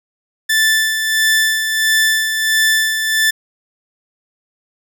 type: tone with tremolo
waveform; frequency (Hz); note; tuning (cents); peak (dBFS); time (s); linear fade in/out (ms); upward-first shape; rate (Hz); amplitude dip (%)
sawtooth; 1760; A6; 0; -7; 0.49-3.31; 10; sine; 1.5; 50
effects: none